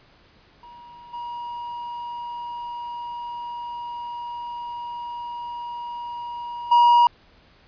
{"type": "tone with level steps", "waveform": "triangle", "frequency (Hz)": 955, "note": "A#5", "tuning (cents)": 42, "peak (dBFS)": [-40, -28, -10], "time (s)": [0.63, 7.07], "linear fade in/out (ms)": 2, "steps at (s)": [1.13, 6.71], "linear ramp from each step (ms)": 10, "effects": ["pink hiss -55 dBFS RMS until 7.67 s", "resampled to 11025 Hz"]}